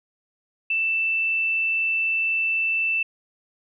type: tone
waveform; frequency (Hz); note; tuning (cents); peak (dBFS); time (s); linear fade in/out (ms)
sine; 2658; E7; +14; -20; 0.7-3.03; 5
effects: none